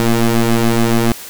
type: ring-modulated tone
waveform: 25% pulse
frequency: 116.54 Hz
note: A#2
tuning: in tune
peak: -4 dBFS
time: 0-1.12 s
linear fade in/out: 0 ms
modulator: 113 Hz
effects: white hiss -32 dBFS RMS until 1.29 s